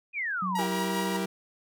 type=exponential sweep; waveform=sine; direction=down; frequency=2531 to 721 Hz; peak=-28 dBFS; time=0.13-0.66 s; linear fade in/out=50 ms
type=tone with pitch glide; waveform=sine; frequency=185.4 to 190.17 Hz; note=F#3 to F#3; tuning=+4 to +48 cents; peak=-31 dBFS; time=0.42-1.26 s; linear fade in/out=5 ms; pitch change=+44 cents; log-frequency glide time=0.66-0.96 s
type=tone with tremolo; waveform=sawtooth; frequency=956 Hz; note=A#5; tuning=43 cents sharp; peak=-27 dBFS; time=0.55-1.17 s; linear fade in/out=5 ms; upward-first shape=sine; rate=5.1 Hz; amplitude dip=40%
type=chord; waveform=sawtooth; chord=E diminished; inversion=none; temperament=equal with one note detuned; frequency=329.6 / 392 / 472.1 Hz; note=E4 / G4 / Bb4; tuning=0 / 0 / +22 cents; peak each=-31 dBFS; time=0.58-1.26 s; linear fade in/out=10 ms
effects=none

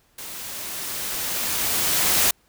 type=noise with level ramp; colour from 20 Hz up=white; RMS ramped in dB=-36 to -18 dBFS; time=0.18-2.31 s; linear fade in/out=5 ms; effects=pink hiss -62 dBFS RMS until 2.48 s

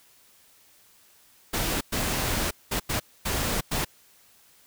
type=noise bursts at uneven times; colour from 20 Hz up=pink; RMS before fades=-27 dBFS; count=6; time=1.53-1.81 / 1.92-2.51 / 2.71-2.8 / 2.89-3 / 3.25-3.61 / 3.71-3.85 s; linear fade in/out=10 ms; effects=white hiss -58 dBFS RMS until 4.66 s

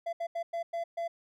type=tone bursts at uneven times; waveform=triangle; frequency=677 Hz; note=E5; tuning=46 cents sharp; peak=-29 dBFS; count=6; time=0.06-0.13 / 0.2-0.27 / 0.35-0.43 / 0.53-0.63 / 0.73-0.84 / 0.97-1.08 s; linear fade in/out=10 ms; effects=none

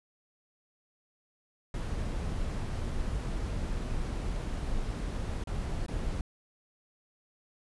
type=noise with dropouts; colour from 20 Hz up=brown; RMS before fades=-33 dBFS; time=1.74-6.21 s; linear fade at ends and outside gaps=2 ms; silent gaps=5.439-5.472 / 5.864-5.882 s; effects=resampled to 24000 Hz

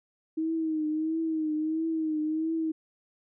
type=tone with vibrato; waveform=sine; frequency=315.7 Hz; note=D#4; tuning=25 cents sharp; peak=-26 dBFS; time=0.37-2.72 s; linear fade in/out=10 ms; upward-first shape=triangle; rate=1.5 Hz; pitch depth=62 cents each way; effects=none

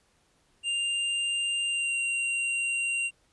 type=tone with pitch glide; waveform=square; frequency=2794 to 2764 Hz; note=F7 to F7; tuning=0 to -19 cents; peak=-27 dBFS; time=0.63-3.11 s; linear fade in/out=50 ms; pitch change=-19 cents; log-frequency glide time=1.67-1.95 s; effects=pink hiss -67 dBFS RMS until 3.32 s + resampled to 24000 Hz

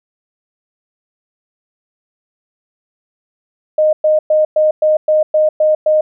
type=tone bursts; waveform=sine; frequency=617 Hz; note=D#5; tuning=15 cents flat; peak=-8 dBFS; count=9; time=3.78-6.01 s; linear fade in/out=5 ms; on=150 ms; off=110 ms; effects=none

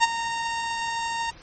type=tone with ADSR envelope; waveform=sawtooth; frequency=923 Hz; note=A#5; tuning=17 cents flat; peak=-9 dBFS; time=0-1.31 s; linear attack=36 ms; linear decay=24 ms; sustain=-13 dB; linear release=13 ms; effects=pink hiss -48 dBFS RMS until 1.42 s + MP3 32 kbps

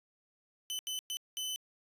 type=tone bursts at uneven times; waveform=sawtooth; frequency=3028 Hz; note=F#7; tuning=39 cents sharp; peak=-32 dBFS; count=4; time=0.7-0.79 / 0.87-0.99 / 1.1-1.17 / 1.37-1.56 s; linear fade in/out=0 ms; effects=resampled to 32000 Hz

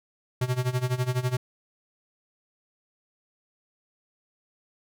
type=tone with tremolo; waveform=square; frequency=125.9 Hz; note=B2; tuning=34 cents sharp; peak=-22 dBFS; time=0.41-1.37 s; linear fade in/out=5 ms; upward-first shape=sine; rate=12 Hz; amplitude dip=85%; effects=none

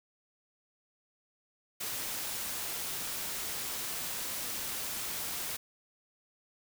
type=noise; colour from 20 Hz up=white; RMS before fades=-37 dBFS; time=1.8-5.57 s; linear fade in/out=10 ms; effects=none

